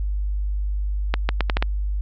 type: accelerating click train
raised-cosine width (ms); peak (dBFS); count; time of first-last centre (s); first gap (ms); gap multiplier
0.3; -4; 6; 1.14-1.625; 150; 0.78
effects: added 50 Hz sine -21 dBFS peak until 2.01 s + low-pass 4000 Hz 12 dB/octave